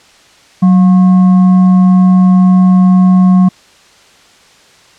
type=tone with frequency modulation; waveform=sine; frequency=185.7 Hz; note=F#3; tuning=7 cents sharp; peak=-3 dBFS; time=0.62-3.49 s; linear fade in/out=10 ms; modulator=898 Hz; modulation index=0.21; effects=white hiss -43 dBFS RMS until 4.98 s + low-pass 6000 Hz 12 dB/octave